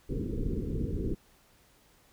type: low-pass noise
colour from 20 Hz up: pink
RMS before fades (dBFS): -32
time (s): 0.09-1.15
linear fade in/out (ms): 10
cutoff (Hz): 480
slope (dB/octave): 96
effects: pink hiss -63 dBFS RMS until 2.12 s